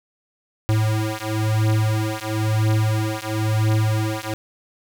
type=beating tone pair; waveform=square; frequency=108.3 / 109.29 Hz; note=A2 / A2; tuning=-27 / -11 cents; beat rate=0.99 Hz; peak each=-22 dBFS; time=0.69-4.34 s; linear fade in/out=0 ms; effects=none